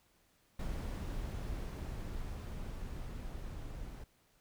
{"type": "noise with level ramp", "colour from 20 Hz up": "brown", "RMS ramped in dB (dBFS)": [-38, -45], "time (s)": [0.59, 4.04], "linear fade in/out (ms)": 5, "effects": ["pink hiss -71 dBFS RMS until 4.4 s"]}